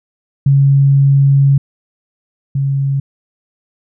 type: tone pair in turn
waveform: sine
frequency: 138.59 / 137.79 Hz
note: C#3 / C#3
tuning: 0 / -10 cents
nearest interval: unison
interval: 10 cents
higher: first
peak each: -6 / -12 dBFS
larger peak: first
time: 0.46-1.58 / 2.55-3 s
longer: first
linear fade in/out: 5 ms
effects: none